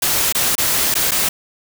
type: noise with dropouts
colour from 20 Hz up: white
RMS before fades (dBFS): -17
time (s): 0.02-1.29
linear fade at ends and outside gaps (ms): 5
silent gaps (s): 0.325-0.348 / 0.554-0.58 / 0.942-0.952 / 1.11-1.116
effects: none